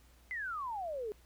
sine exponential sweep, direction down, 2080 to 404.9 Hz, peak -36 dBFS, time 0.31-1.12 s, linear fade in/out 0 ms, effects added 60 Hz sine -60 dBFS peak until 1.25 s + pink hiss -66 dBFS RMS until 1.25 s

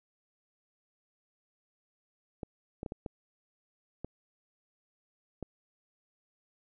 clicks, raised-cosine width 2 ms, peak -24 dBFS, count 7, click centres 2.432 / 2.831 / 2.862 / 2.921 / 3.062 / 4.046 / 5.427 s, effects none

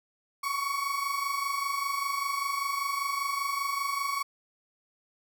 35% pulse tone pair together, 1102.9 / 1128 Hz, C#6 / C#6, -9 / +30 cents, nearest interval unison, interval 39 cents, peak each -31 / -29 dBFS, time 0.43-4.23 s, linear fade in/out 10 ms, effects none

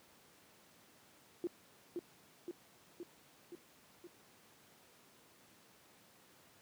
sine tone with echo, 348.7 Hz, F4, 3 cents flat, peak -34 dBFS, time 1.44-1.47 s, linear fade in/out 0 ms, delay 520 ms, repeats 5, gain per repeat -3 dB, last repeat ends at 4.07 s, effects pink hiss -64 dBFS RMS until 6.61 s + high-pass 150 Hz 12 dB/octave

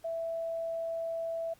sine tone, 661 Hz, E5, 5 cents sharp, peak -32 dBFS, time 0.04-1.54 s, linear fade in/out 10 ms, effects pink hiss -63 dBFS RMS until 1.59 s + Opus 48 kbps

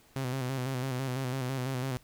sawtooth tone with vibrato, 130 Hz, C3, 11 cents flat, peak -27 dBFS, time 0.16-1.97 s, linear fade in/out 0 ms, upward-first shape square, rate 6 Hz, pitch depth 54 cents each way, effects pink hiss -61 dBFS RMS until 2.03 s

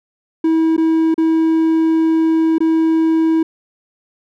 triangle tone with dropouts, 322.9 Hz, E4, 36 cents flat, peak -9 dBFS, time 0.44-3.43 s, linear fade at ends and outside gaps 5 ms, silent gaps 0.766-0.778 / 1.143-1.179 / 2.583-2.604 s, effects none

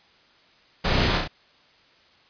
pink noise with echo, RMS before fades -23 dBFS, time 0.84-1.18 s, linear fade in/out 10 ms, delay 33 ms, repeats 3, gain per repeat -3 dB, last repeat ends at 1.279 s, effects white hiss -57 dBFS RMS until 2.29 s + resampled to 11025 Hz

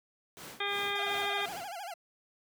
pink noise with tremolo, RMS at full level -44 dBFS, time 0.37-1.72 s, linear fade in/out 0 ms, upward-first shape sine, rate 2.8 Hz, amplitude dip 90%
harmonic tone, 403.8 Hz, G#4, 49 cents flat, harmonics 1 / 2 / 3 / 4 / 5 / 6 / 8 / 9, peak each -39 / -39 / -39 / -39 / -39 / -39 / -39 / -39 dBFS, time 0.6-1.46 s, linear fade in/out 5 ms
40% pulse tone with vibrato, 752 Hz, F#5, 28 cents sharp, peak -38 dBFS, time 0.95-1.94 s, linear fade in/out 5 ms, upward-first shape sine, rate 13 Hz, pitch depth 190 cents each way
effects high-pass 150 Hz 12 dB/octave

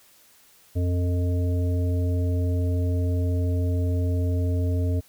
harmonic tone, 88.7 Hz, F2, 27 cents sharp, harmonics 1 / 3 / 5 / 7, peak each -21 / -31 / -35 / -38 dBFS, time 0.75-5.01 s, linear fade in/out 20 ms, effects white hiss -56 dBFS RMS until 5.08 s

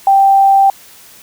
sine tone, 784 Hz, G5, in tune, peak -5 dBFS, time 0.07-0.7 s, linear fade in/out 2 ms, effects white hiss -40 dBFS RMS until 1.22 s

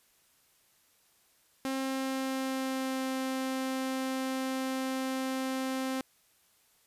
sawtooth tone with pitch glide, 266.4 to 262.7 Hz, C4 to C4, +31 to +7 cents, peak -27 dBFS, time 1.65-6.01 s, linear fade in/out 0 ms, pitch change -24 cents, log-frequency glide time 1.76-3.05 s, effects white hiss -67 dBFS RMS until 6.86 s + resampled to 32000 Hz

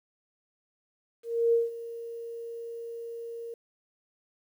sine tone with ADSR envelope, 464.7 Hz, A#4, 5 cents flat, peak -19 dBFS, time 1.23-3.54 s, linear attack 300 ms, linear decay 170 ms, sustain -17 dB, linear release 3 ms, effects 10-bit

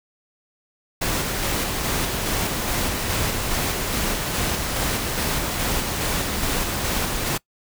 pink noise with tremolo, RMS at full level -23 dBFS, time 1.01-7.38 s, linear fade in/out 10 ms, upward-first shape square, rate 2.4 Hz, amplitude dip 25%, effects noise-tail reverb RT60 0.1 s tail -23 dB re dry

